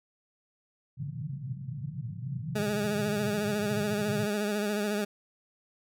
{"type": "band-pass noise", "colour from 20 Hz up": "pink", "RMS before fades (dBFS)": -37, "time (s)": [0.97, 4.27], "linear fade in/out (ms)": 10, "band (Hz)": [120, 160], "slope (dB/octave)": 48}
{"type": "tone with vibrato", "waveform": "20% pulse", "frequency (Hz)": 207.7, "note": "G#3", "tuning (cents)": 0, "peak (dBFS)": -23, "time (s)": [2.55, 5.05], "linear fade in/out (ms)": 10, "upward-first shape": "sine", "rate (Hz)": 14, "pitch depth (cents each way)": 46}
{"effects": []}